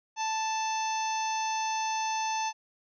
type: harmonic tone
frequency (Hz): 880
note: A5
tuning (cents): 0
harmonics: 1 / 2 / 3 / 4 / 5 / 6 / 7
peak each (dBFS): -29 / -43 / -38 / -44 / -45 / -44 / -38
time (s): 0.16-2.53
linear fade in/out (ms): 50
effects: none